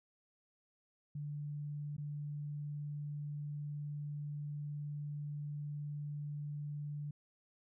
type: tone with dropouts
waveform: sine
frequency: 146.83 Hz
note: D3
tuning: in tune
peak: -39 dBFS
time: 1.15-7.11 s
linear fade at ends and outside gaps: 5 ms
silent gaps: 1.967-1.98 s
effects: none